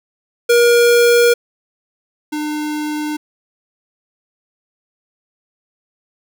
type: tone pair in turn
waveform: square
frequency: 475.7 / 301.5 Hz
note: A#4 / D4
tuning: +35 / +46 cents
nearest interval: minor sixth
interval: 789 cents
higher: first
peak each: -9 / -20 dBFS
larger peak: first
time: 0.49-1.34 / 2.32-3.17 s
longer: neither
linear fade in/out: 10 ms
effects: none